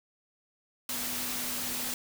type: tone in noise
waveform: sine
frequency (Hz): 246.9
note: B3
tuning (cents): 0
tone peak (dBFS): -44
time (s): 0.89-1.94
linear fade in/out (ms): 2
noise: white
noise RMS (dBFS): -34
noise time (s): 0.89-1.94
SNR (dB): -13
effects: none